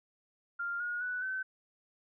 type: tone with pitch steps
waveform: sine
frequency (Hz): 1396.9 / 1439.5 / 1483.4 / 1528.6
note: F6 / F#6 / F#6 / G6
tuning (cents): 0 / -48 / +4 / -44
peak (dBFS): -33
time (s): 0.59-1.43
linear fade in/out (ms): 10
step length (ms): 210
effects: none